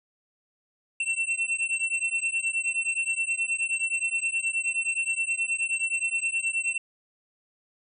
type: beating tone pair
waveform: square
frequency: 2696 / 2705.5 Hz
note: E7 / E7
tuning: +38 / +44 cents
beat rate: 9.5 Hz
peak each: -29 / -29 dBFS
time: 1-6.78 s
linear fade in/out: 5 ms
effects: resampled to 22050 Hz